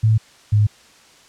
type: tone pair in turn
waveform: sine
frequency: 110 / 104.98 Hz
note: A2 / G#2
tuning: 0 / +19 cents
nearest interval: minor second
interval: 81 cents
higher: first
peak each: -11 dBFS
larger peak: neither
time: 0.03-0.18 / 0.52-0.67 s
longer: neither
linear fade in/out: 10 ms
effects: white hiss -49 dBFS RMS until 1.28 s + low-pass 7000 Hz 12 dB/octave